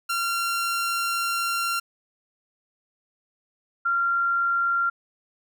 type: tone pair in turn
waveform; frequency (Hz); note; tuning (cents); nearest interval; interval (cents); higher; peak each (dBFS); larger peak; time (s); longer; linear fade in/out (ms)
sawtooth / sine; 1376 / 1382; F6 / F6; -26 / -19; unison; 7; second; -20; neither; 0.09-1.8 / 3.85-4.9; first; 10
effects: none